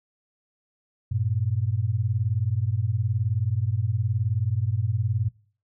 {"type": "beating tone pair", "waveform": "sine", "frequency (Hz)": [98, 117], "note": ["G2", "A#2"], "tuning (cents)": [0, 7], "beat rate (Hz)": 19, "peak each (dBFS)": -25, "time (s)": [1.11, 5.29], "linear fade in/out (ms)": 10, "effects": ["noise-tail reverb RT60 0.4 s tail -19 dB re dry"]}